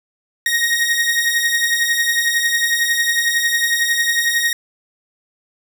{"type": "beating tone pair", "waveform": "sawtooth", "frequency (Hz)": [1864.7, 1875.7], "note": ["A#6", "A#6"], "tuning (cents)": [0, 10], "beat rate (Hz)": 11, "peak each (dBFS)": [-17, -13], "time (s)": [0.46, 4.53], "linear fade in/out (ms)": 2, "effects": []}